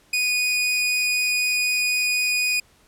sawtooth tone, 2474 Hz, D#7, 10 cents flat, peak -16 dBFS, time 0.13-2.6 s, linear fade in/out 5 ms, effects pink hiss -57 dBFS RMS until 2.87 s + low-pass 12000 Hz 12 dB/octave

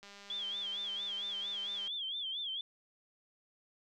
click train, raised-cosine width 0.2 ms, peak -36 dBFS, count 372, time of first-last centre 0.03-1.876 s, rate 201 Hz
sine tone with vibrato, 3322 Hz, G#7, in tune, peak -36 dBFS, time 0.3-2.61 s, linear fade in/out 2 ms, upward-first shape sine, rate 4.4 Hz, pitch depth 130 cents each way
effects none

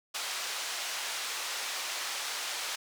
white band-pass noise, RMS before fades -36 dBFS, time 0.14-2.76 s, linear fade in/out 10 ms, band 690 to 5900 Hz, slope 12 dB/octave, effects none

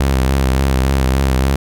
sawtooth tone with vibrato, 66.4 Hz, C2, 26 cents sharp, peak -8 dBFS, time 0-1.56 s, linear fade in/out 5 ms, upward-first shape sine, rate 3.5 Hz, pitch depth 51 cents each way, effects none

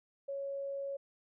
sine tone, 554.4 Hz, C#5, in tune, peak -36 dBFS, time 0.28-0.97 s, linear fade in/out 10 ms, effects none

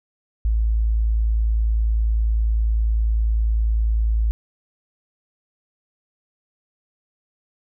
sine tone, 55 Hz, A1, in tune, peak -16 dBFS, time 0.45-4.31 s, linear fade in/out 0 ms, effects none

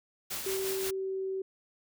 white noise with tremolo, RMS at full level -35 dBFS, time 0.3-0.91 s, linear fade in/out 10 ms, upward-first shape triangle, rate 5.7 Hz, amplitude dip 45%
sine tone with pitch glide, 384.6 to 382.4 Hz, G4 to G4, -33 to -43 cents, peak -31 dBFS, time 0.46-1.42 s, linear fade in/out 5 ms, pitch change -10 cents, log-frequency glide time 0.59-1.22 s
effects none

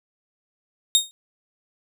25% pulse tone with exponential decay, 3705 Hz, A#7, 11 cents flat, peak -7 dBFS, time 0.95-1.11 s, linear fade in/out 0 ms, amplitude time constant 34 ms, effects none

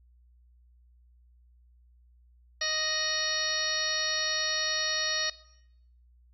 harmonic tone with a mistuned harmonic, 622.3 Hz, D#5, in tune, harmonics 1 / 2 / 3 / 4 / 5 / 6 / 7 / 8 / 9, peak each -39 / -41 / -33 / -42 / -42 / -36 / -33 / -41 / -34 dBFS, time 2.61-5.3 s, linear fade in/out 5 ms, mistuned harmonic 5, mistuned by -76 cents, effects noise-tail reverb RT60 0.8 s tail -19 dB re dry + added 60 Hz sine -57 dBFS peak until 6.33 s

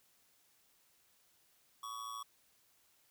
square tone with amplitude modulation, 1125 Hz, C#6, 25 cents sharp, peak -40 dBFS, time 1.83-2.23 s, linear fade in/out 5 ms, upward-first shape sine, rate 113 Hz, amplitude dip 65%, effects white hiss -71 dBFS RMS until 3.1 s

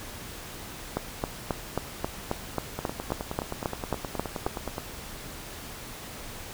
two click trains, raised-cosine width 1 ms, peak -12 / -17 dBFS, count 14 / 20, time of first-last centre 0.97-4.465 / 2.79-4.782 s, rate 3.72 / 9.54 Hz, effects pink hiss -41 dBFS RMS until 6.53 s

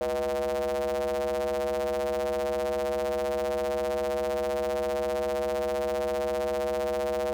square ring-modulated tone, 68.8 Hz, C#2, 12 cents flat, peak -24 dBFS, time 0.01-7.33 s, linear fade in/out 0 ms, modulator 558 Hz, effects none

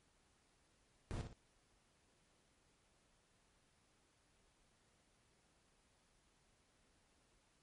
brown noise with echo, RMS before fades -43 dBFS, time 1.11-1.21 s, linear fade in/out 0 ms, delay 59 ms, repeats 2, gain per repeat -7 dB, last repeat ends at 1.328 s, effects pink hiss -75 dBFS RMS until 7.62 s + MP3 48 kbps

